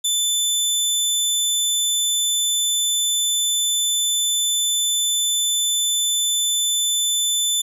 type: tone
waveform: 20% pulse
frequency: 3520 Hz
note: A7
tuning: in tune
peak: -12 dBFS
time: 0.04-7.62 s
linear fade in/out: 10 ms
effects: none